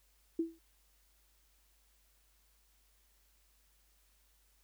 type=tone with exponential decay; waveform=sine; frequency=329.6 Hz; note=E4; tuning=in tune; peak=-27 dBFS; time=0.39-0.59 s; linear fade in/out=5 ms; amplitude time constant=42 ms; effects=added 50 Hz sine -70 dBFS peak until 4.63 s + white hiss -72 dBFS RMS until 4.63 s